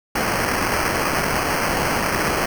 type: noise with sample-and-hold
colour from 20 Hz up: white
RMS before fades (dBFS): -21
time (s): 0.15-2.46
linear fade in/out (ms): 5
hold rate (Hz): 3675
effects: none